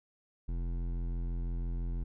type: tone with hard clipping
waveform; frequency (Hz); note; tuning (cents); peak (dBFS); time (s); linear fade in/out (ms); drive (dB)
sine; 43; F1; -26; -34; 0.48-2.04; 10; 13
effects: none